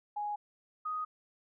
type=tone pair in turn; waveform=sine; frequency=830.6 / 1247.6 Hz; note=G#5 / D#6; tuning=0 / +4 cents; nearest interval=perfect fifth; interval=704 cents; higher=second; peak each=-33 / -33 dBFS; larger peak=neither; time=0.16-0.36 / 0.85-1.05 s; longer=neither; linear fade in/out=10 ms; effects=none